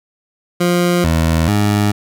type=tone with pitch steps; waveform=20% pulse; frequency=175.8 / 81.3 / 103.5 Hz; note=F3 / E2 / G#2; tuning=+12 / -23 / -5 cents; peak=-7 dBFS; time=0.6-1.92 s; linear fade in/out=10 ms; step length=440 ms; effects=none